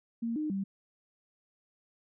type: tone with pitch steps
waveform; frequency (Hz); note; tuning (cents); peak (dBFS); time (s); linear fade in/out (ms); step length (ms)
sine; 231.2 / 305.8 / 195.1; A#3 / D#4 / G3; -14 / -30 / -8; -30; 0.22-0.64; 10; 140
effects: none